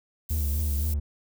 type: noise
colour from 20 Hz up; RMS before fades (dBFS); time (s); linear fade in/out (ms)
violet; -36; 0.29-0.94; 5
type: tone with vibrato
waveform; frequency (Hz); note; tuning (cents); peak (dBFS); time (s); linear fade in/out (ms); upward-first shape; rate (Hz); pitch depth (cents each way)
triangle; 74.1; D2; +16; -22; 0.3-1; 10; triangle; 3.9; 95
effects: none